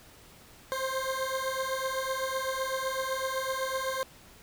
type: beating tone pair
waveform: 20% pulse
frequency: 523.3 / 531.2 Hz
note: C5 / C5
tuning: 0 / +26 cents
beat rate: 7.9 Hz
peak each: -28 dBFS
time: 0.72-4.03 s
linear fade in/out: 0 ms
effects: pink hiss -54 dBFS RMS until 4.42 s